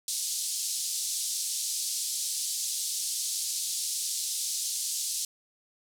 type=band-pass noise; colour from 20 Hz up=white; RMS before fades=-32 dBFS; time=0.08-5.25 s; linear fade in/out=2 ms; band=4100 to 10000 Hz; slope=24 dB/octave; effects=none